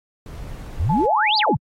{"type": "noise", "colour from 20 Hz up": "brown", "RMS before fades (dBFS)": -33, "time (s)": [0.26, 1.06], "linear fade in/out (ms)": 2}
{"type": "exponential two-way sweep", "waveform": "sine", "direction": "up then down", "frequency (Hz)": [65.41, 4978, 102.5], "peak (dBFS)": -17, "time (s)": [0.79, 1.57], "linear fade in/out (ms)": 10, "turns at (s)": 1.38}
{"type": "tone with vibrato", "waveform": "sine", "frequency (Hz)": 853, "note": "G#5", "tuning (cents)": 46, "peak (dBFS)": -19, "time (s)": [0.89, 1.55], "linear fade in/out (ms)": 10, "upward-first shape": "sine", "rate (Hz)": 9.3, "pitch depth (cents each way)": 39}
{"effects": ["AAC 48 kbps"]}